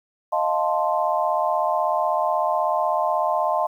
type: chord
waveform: sine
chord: F dominant seventh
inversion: third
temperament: equal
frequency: 622.3 / 698.5 / 880 / 1046.5 Hz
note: Eb5 / F5 / A5 / C6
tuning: 0 / 0 / 0 / 0 cents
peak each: -24 / -24 / -25 / -25 dBFS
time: 0.32-3.67 s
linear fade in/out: 10 ms
effects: 9-bit